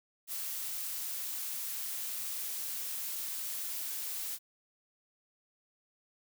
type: noise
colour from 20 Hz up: blue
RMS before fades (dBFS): -38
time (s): 0.27-4.39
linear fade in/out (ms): 50
effects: none